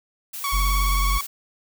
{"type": "noise", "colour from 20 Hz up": "blue", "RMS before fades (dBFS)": -33, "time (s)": [0.33, 1.27], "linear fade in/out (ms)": 10}
{"type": "tone with vibrato", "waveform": "sawtooth", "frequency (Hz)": 1116, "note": "C#6", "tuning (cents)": 11, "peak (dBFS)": -20, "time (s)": [0.44, 1.21], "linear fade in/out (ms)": 2, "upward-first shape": "sine", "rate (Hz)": 19, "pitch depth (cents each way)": 32}
{"type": "tone", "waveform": "triangle", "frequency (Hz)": 46.25, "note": "F#1", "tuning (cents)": 0, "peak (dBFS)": -17, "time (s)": [0.52, 1.19], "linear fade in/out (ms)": 20}
{"effects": []}